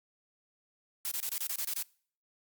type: noise bursts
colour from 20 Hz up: blue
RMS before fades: -34 dBFS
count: 9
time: 1.05-1.825 s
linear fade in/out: 0 ms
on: 63 ms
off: 26 ms
effects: noise-tail reverb RT60 0.5 s tail -24 dB re dry + Opus 48 kbps